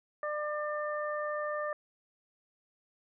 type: harmonic tone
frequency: 598 Hz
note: D5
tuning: 31 cents sharp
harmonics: 1 / 2 / 3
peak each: -34 / -37 / -40 dBFS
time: 0.23-1.73 s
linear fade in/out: 2 ms
effects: none